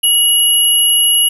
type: tone pair together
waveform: sine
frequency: 2908 / 11236 Hz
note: F#7 / F9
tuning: -31 / +9 cents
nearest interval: octave + major seventh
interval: 2340 cents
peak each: -11 dBFS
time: 0.03-1.29 s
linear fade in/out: 10 ms
effects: 7-bit